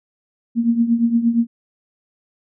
sine tone with tremolo, 233.1 Hz, A#3, in tune, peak -10 dBFS, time 0.55-1.47 s, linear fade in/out 50 ms, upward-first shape triangle, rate 8.6 Hz, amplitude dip 80%, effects none

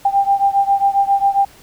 sine beating tone pair, 791 / 798.4 Hz, G5 / G5, +15 / +32 cents, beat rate 7.4 Hz, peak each -14 / -16 dBFS, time 0.05-1.45 s, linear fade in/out 5 ms, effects pink hiss -45 dBFS RMS until 1.62 s

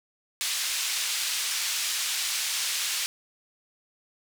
pink band-pass noise, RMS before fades -29 dBFS, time 0.41-3.06 s, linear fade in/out 0 ms, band 2800 to 9800 Hz, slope 12 dB/octave, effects none

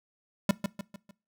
square tone with echo, 198.4 Hz, G3, 21 cents sharp, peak -20 dBFS, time 0.49-0.51 s, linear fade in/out 2 ms, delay 150 ms, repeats 4, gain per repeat -7 dB, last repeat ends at 1.11 s, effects noise-tail reverb RT60 0.3 s tail -21 dB re dry

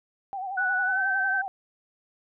sine tone with vibrato, 765 Hz, G5, 42 cents flat, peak -30 dBFS, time 0.33-1.48 s, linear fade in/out 0 ms, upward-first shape sine, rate 11 Hz, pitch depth 78 cents each way
sine tone with pitch glide, 1480 to 1546.4 Hz, F#6 to G6, 0 to -24 cents, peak -23 dBFS, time 0.57-1.42 s, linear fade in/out 10 ms, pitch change +76 cents, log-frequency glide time 0.84-1.03 s
effects none

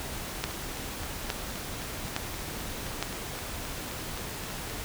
two click trains, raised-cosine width 0.2 ms, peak -22 / -11 dBFS, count 17 / 4, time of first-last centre 0.51-4.698 / 0.44-3.026 s, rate 3.82 / 1.16 Hz, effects pink hiss -37 dBFS RMS until 4.84 s

